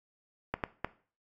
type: clicks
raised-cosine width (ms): 0.5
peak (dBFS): -15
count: 3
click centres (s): 0.54 / 0.638 / 0.846
effects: noise-tail reverb RT60 0.4 s tail -17 dB re dry + AAC 64 kbps